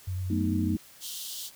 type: tone with vibrato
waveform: sine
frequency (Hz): 92.5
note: F#2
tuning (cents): 0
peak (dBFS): -29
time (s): 0.07-0.76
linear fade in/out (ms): 10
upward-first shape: sine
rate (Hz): 9.6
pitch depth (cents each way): 25
type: chord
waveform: sine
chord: B dominant seventh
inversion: second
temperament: equal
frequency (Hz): 185 / 220 / 246.9 / 311.1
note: F#3 / A3 / B3 / D#4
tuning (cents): 0 / 0 / 0 / 0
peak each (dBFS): -33 / -30 / -33 / -30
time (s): 0.3-0.77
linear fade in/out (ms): 5
type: high-pass noise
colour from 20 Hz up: pink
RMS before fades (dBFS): -38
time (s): 1-1.51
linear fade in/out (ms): 50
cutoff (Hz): 2900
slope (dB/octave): 96
effects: white hiss -53 dBFS RMS until 1.55 s